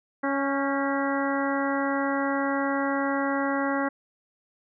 harmonic tone with a mistuned harmonic, 277.2 Hz, C#4, in tune, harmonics 1 / 2 / 3 / 4 / 5 / 6 / 7, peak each -27 / -30 / -32 / -33 / -34 / -35 / -35 dBFS, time 0.23-3.89 s, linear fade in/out 10 ms, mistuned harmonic 6, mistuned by -44 cents, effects none

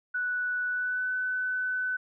sine tone with pitch glide, 1480 to 1505 Hz, F#6 to F#6, 0 to +29 cents, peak -27 dBFS, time 0.14-1.97 s, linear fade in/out 10 ms, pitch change +29 cents, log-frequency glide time 0.68-1.1 s, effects none

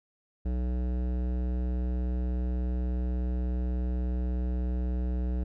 sine tone with hard clipping, 61.74 Hz, B1, in tune, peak -29 dBFS, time 0.45-5.44 s, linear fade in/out 10 ms, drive 15 dB, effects none

